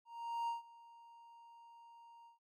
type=tone with ADSR envelope; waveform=triangle; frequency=932.3 Hz; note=A#5; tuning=in tune; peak=-33 dBFS; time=0.05-2.39 s; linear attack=430 ms; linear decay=140 ms; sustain=-22 dB; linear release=130 ms; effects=none